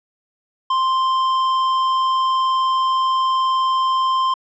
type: tone with tanh clipping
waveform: sine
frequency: 1046.5 Hz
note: C6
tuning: in tune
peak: -17 dBFS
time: 0.7-4.34 s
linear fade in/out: 5 ms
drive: 11 dB
effects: low-pass 5000 Hz 12 dB/octave